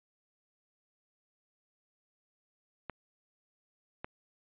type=clicks; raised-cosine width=0.5 ms; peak=-23 dBFS; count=2; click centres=2.897 / 4.045 s; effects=resampled to 8000 Hz